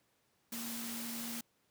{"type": "tone in noise", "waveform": "sine", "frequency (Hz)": 232.8, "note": "A#3", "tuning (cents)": -2, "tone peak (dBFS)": -43, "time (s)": [0.52, 1.41], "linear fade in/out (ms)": 5, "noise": "white", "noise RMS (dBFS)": -43, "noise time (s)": [0.52, 1.41], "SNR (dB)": -3, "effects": ["pink hiss -75 dBFS RMS until 1.7 s", "high-pass 100 Hz 12 dB/octave"]}